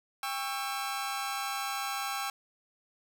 sawtooth chord, C# diminished, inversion second, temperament just, 798.3 / 1108.7 / 1330.5 Hz, G5 / C#6 / E6, +31 / 0 / +16 cents, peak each -32 / -35 / -34 dBFS, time 0.23-2.3 s, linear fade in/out 2 ms, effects none

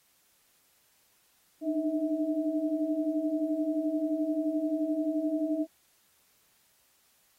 sine tone cluster, 298.2 / 309.7 / 647 Hz, D4 / D#4 / E5, +27 / -8 / -32 cents, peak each -33 / -29 / -34 dBFS, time 1.61-5.67 s, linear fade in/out 50 ms, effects white hiss -67 dBFS RMS until 7.38 s + AAC 48 kbps

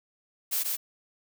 blue noise with echo, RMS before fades -28 dBFS, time 0.51-0.64 s, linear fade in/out 20 ms, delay 130 ms, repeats 1, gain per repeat -2 dB, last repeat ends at 0.77 s, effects none

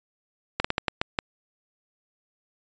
slowing click train, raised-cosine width 0.3 ms, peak -7 dBFS, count 7, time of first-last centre 0.6-1.188 s, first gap 45 ms, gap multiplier 1.31, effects resampled to 16000 Hz

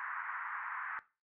pink band-pass noise, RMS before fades -41 dBFS, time 0-0.99 s, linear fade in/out 0 ms, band 1000 to 1900 Hz, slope 48 dB/octave, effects noise-tail reverb RT60 0.3 s tail -17 dB re dry

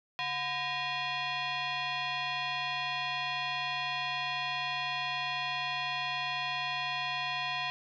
sine tone with frequency modulation, 725 Hz, F#5, 35 cents flat, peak -31 dBFS, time 0.19-7.7 s, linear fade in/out 0 ms, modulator 868 Hz, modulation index 3.6, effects none

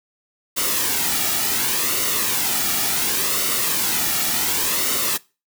white noise with flanger, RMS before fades -21 dBFS, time 0.56-5.18 s, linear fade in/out 20 ms, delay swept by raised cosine 1.2 to 1.96 ms, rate 0.69 Hz, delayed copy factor -0.55, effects noise-tail reverb RT60 0.3 s tail -22 dB re dry

